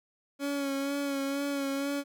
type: tone with vibrato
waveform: 30% pulse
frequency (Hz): 278.9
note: C#4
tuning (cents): +11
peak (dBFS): -27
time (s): 0.39-2.04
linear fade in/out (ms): 50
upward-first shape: sine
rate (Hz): 2.1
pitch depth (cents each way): 30
effects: none